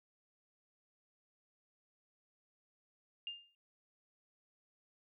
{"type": "tone with exponential decay", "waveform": "sine", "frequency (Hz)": 2809, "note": "F7", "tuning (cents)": 9, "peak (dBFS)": -37, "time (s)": [3.27, 3.55], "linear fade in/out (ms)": 1, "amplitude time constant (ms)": 59, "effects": []}